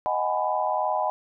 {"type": "chord", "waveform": "sine", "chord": "G# minor seventh", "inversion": "second", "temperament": "just", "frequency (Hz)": [623, 747.5, 830.6, 996.7], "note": ["D#5", "F#5", "G#5", "B5"], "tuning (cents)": [2, 17, 0, 16], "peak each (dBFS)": -28, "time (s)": [0.06, 1.1], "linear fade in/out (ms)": 0, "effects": []}